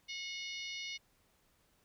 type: harmonic tone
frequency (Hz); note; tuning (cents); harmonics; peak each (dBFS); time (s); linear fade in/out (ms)
726; F#5; -33; 3 / 4 / 5 / 6 / 7 / 8; -44 / -46 / -48 / -50 / -51 / -52; 0.08-0.98; 20
effects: pink hiss -72 dBFS RMS until 1.84 s